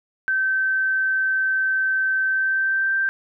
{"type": "tone with pitch glide", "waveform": "sine", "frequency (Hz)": [1545, 1569.3], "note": ["G6", "G6"], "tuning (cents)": [-26, 1], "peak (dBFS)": -18, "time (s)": [0.28, 3.09], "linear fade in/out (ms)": 0, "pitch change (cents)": 27, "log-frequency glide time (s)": [2.26, 2.96], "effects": []}